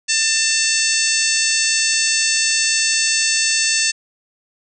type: harmonic tone with a mistuned harmonic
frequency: 893 Hz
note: A5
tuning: 25 cents sharp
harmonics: 2 / 3 / 4 / 5 / 6 / 7 / 8 / 9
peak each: -24 / -22 / -28 / -22 / -24 / -22 / -25 / -22 dBFS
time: 0.08-3.92 s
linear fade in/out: 20 ms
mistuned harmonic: 8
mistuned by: -31 cents
effects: none